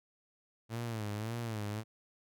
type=tone with vibrato; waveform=sawtooth; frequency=110.6 Hz; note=A2; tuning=9 cents sharp; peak=-32 dBFS; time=0.69-1.84 s; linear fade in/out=50 ms; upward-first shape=sine; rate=1.8 Hz; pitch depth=120 cents each way; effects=none